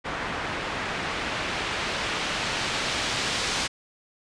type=noise with low-pass filter sweep; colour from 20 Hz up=white; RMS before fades=-29 dBFS; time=0.04-3.68 s; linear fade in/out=20 ms; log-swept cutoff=1700 to 4900 Hz; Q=0.77; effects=resampled to 22050 Hz